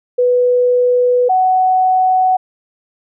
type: tone pair in turn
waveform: sine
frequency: 493.9 / 745.4 Hz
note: B4 / F#5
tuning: 0 / +13 cents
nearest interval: perfect fifth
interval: 713 cents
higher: second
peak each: -9 dBFS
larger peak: neither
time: 0.18-1.29 / 1.29-2.37 s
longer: first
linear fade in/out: 10 ms
effects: none